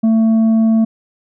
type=tone with tanh clipping; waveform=triangle; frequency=223.3 Hz; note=A3; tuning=26 cents sharp; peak=-10 dBFS; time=0.03-0.85 s; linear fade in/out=10 ms; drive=9 dB; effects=none